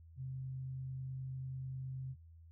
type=tone; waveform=sine; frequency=131.3 Hz; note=C3; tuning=6 cents sharp; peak=-40 dBFS; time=0.16-2.16 s; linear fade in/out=50 ms; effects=noise-tail reverb RT60 0.2 s tail -22 dB re dry + added 82 Hz sine -55 dBFS peak until 2.51 s